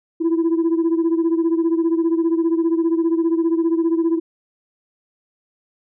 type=beating tone pair; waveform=sine; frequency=328 / 343 Hz; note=E4 / F4; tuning=-9 / -31 cents; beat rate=15 Hz; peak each=-15 / -19 dBFS; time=0.2-4.2 s; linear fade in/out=20 ms; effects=tanh soft clip ceiling -12 dBFS